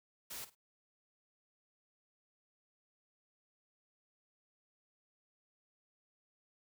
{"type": "noise with echo", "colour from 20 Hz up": "white", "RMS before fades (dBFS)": -45, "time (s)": [0.3, 0.45], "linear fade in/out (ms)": 10, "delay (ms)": 51, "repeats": 2, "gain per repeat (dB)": -14, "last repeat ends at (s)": 0.552, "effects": []}